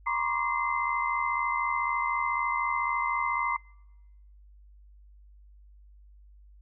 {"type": "tone cluster", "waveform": "sine", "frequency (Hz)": [952, 1030, 1084, 1168, 2069], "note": ["A#5", "C6", "C#6", "D6", "C7"], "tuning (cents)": [36, -28, -39, -10, -20], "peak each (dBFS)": [-31, -36, -32, -33, -31], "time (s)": [0.06, 3.57], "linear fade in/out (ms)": 10, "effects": ["noise-tail reverb RT60 1.0 s tail -26 dB re dry", "added 50 Hz sine -51 dBFS peak until 6.61 s"]}